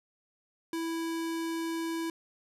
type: tone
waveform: square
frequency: 329.6 Hz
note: E4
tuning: in tune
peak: -32 dBFS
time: 0.73-2.1 s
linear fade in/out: 2 ms
effects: resampled to 32000 Hz